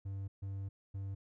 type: tone bursts at uneven times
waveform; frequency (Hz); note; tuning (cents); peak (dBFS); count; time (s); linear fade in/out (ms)
triangle; 97.8; G2; -4; -36; 3; 0.05-0.28 / 0.42-0.69 / 0.94-1.15; 10
effects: none